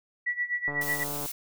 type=tone with tremolo; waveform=sine; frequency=1948 Hz; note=B6; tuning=24 cents flat; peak=-24 dBFS; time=0.26-1.04 s; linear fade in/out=10 ms; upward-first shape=sine; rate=8 Hz; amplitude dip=85%
type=click train; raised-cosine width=1 ms; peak=-24 dBFS; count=85; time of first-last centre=0.68-1.259 s; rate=145 Hz
type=noise; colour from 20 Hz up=blue; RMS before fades=-35 dBFS; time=0.81-1.32 s; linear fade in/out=5 ms
effects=none